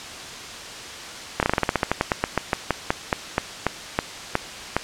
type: slowing click train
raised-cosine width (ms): 0.5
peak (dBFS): -3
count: 24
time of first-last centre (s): 1.4-4.766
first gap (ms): 28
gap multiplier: 1.13
effects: white hiss -35 dBFS RMS until 4.83 s + low-pass 6000 Hz 12 dB/octave